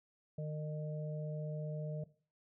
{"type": "harmonic tone", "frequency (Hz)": 152.5, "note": "D#3", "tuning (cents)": -34, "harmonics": [1, 3, 4], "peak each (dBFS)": [-38, -48, -46], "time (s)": [0.38, 2.04], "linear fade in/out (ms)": 5, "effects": ["noise-tail reverb RT60 0.4 s tail -17 dB re dry"]}